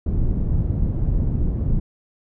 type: low-pass noise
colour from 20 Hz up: pink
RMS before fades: -20 dBFS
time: 0.06-1.8 s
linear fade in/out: 5 ms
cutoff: 180 Hz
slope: 12 dB/octave
effects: none